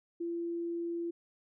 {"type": "tone", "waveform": "sine", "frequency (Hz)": 340.1, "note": "F4", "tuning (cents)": -46, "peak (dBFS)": -33, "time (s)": [0.2, 1.11], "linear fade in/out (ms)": 10, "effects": []}